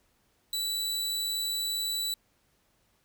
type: tone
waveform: sawtooth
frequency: 3951 Hz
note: B7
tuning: in tune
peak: -26 dBFS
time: 0.53-2.14 s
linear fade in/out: 2 ms
effects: pink hiss -70 dBFS RMS until 3.04 s